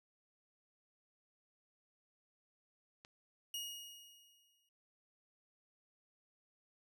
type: click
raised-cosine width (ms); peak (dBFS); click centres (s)
0.2; -37; 3.049
type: tone with exponential decay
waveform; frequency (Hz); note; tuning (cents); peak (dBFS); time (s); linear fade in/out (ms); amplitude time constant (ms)
sawtooth; 2875; F7; +50; -36; 3.54-4.69; 2; 250
effects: none